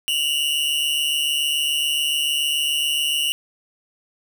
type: tone pair together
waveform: 45% pulse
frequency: 2794 / 2941 Hz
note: F7 / F#7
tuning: 0 / -11 cents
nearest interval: minor second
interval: 89 cents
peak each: -23 / -21 dBFS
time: 0.08-3.32 s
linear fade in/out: 0 ms
effects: none